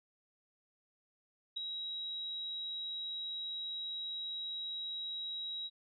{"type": "tone with ADSR envelope", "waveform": "sine", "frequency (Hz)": 3845, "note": "B7", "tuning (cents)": -47, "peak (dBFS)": -32, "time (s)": [1.56, 5.7], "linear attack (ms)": 13, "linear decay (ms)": 3, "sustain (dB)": -6, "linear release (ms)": 41, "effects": []}